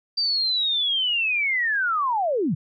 sine linear sweep, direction down, 4700 to 123.47 Hz, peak -20 dBFS, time 0.17-2.55 s, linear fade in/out 10 ms, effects none

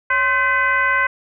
sine tone with frequency modulation, 1535 Hz, G6, 37 cents flat, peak -14 dBFS, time 0.1-1.07 s, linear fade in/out 5 ms, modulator 489 Hz, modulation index 1.2, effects none

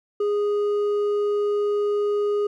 sine tone with hard clipping, 412.6 Hz, G#4, 11 cents flat, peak -21 dBFS, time 0.2-2.47 s, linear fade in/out 5 ms, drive 4 dB, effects none

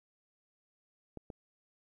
clicks, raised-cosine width 2 ms, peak -30 dBFS, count 2, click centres 1.173 / 1.302 s, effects 12-bit

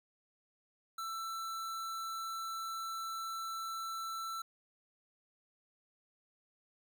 square tone, 1333 Hz, E6, 19 cents sharp, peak -39 dBFS, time 0.98-4.42 s, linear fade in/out 5 ms, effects none

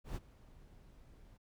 brown noise with ADSR envelope, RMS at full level -38 dBFS, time 0.04-1.38 s, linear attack 120 ms, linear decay 29 ms, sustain -21 dB, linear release 20 ms, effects none

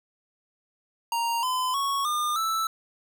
square tone with pitch steps, 932.3 / 1016.7 / 1108.7 / 1209 / 1318.5 Hz, A#5 / B5 / C#6 / D6 / E6, 0 / +50 / 0 / +50 / 0 cents, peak -25 dBFS, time 1.12-2.67 s, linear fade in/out 2 ms, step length 310 ms, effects none

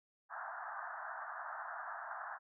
white band-pass noise, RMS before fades -45 dBFS, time 0.29-2.39 s, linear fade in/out 50 ms, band 650 to 1700 Hz, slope 96 dB/octave, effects none

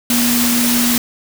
sine tone in noise, 240 Hz, B3, 49 cents flat, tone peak -15 dBFS, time 0.1-0.98 s, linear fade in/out 2 ms, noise white, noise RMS -17 dBFS, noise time 0.1-0.98 s, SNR -1 dB, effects none

